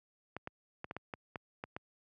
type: clicks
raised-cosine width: 0.5 ms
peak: -25 dBFS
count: 9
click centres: 0.366 / 0.474 / 0.844 / 0.911 / 0.966 / 1.138 / 1.358 / 1.639 / 1.765 s
effects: high-pass 80 Hz 12 dB/octave